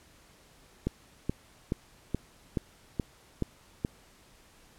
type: click train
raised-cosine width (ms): 3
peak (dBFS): -15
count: 8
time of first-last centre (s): 0.87-3.849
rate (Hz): 2.35
effects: pink hiss -59 dBFS RMS until 4.78 s + low-pass 12000 Hz 12 dB/octave